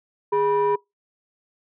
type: tone pair together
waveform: sine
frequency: 411.2 / 975.2 Hz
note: G#4 / B5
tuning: -17 / -22 cents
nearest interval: octave + minor third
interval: 1495 cents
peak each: -18 / -20 dBFS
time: 0.32-0.76 s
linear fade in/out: 10 ms
effects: noise-tail reverb RT60 0.2 s tail -26 dB re dry + tanh soft clip ceiling -14 dBFS